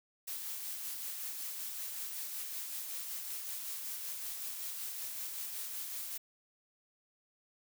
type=noise with tremolo; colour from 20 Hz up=blue; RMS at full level=-40 dBFS; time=0.27-6.18 s; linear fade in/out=10 ms; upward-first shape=sine; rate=5.3 Hz; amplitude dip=30%; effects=none